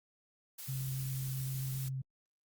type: noise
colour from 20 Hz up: blue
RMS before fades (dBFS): -45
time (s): 0.58-1.89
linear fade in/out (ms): 10
type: tone with vibrato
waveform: sine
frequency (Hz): 132.6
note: C3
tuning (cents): +23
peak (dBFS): -35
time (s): 0.68-2.02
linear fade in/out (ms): 10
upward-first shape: triangle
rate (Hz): 7.5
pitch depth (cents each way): 9
effects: Opus 48 kbps